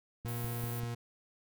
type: click train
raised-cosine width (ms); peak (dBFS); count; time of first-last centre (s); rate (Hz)
5; -31; 4; 0.25-0.835; 5.13
type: tone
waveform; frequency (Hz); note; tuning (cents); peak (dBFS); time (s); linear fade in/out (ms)
40% pulse; 118.4; A#2; +27; -35; 0.25-0.95; 10
type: band-stop noise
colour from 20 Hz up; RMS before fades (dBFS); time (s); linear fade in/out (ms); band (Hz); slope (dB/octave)
white; -45; 0.28-0.8; 2; 700 to 10000; 24
effects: none